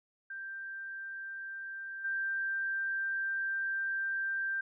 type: tone with level steps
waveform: sine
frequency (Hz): 1576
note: G6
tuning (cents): +9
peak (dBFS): -39 / -31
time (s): 0.3-4.61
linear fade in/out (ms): 5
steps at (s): 2.04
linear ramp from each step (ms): 10
effects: none